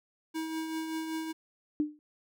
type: tone with tremolo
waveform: square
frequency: 320 Hz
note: D#4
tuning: 49 cents sharp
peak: -32 dBFS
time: 0.34-1.33 s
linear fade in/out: 20 ms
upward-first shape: triangle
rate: 5.2 Hz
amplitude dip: 45%
type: tone with exponential decay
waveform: sine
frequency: 300 Hz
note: D4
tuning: 37 cents sharp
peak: -22 dBFS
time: 1.8-1.99 s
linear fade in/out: 0 ms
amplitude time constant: 41 ms
effects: none